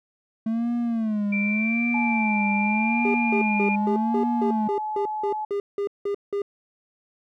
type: tone with vibrato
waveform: triangle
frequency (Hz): 220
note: A3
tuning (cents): 0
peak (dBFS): -20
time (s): 0.46-4.68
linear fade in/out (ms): 5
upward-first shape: sine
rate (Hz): 0.85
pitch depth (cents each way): 140
type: tone with pitch glide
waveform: sine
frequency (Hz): 2349 to 2407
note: D7 to D7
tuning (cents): 0 to +42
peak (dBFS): -25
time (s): 1.32-3.76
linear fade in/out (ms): 10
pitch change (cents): +42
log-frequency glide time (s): 2.14-3.44
type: tone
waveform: sine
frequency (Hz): 856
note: A5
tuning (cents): -48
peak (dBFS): -26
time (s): 1.94-5.45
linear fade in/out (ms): 5
type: tone bursts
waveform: triangle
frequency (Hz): 403.4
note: G4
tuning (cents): +50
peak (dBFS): -21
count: 13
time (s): 3.05-6.419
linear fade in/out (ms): 2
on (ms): 93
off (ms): 180
effects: none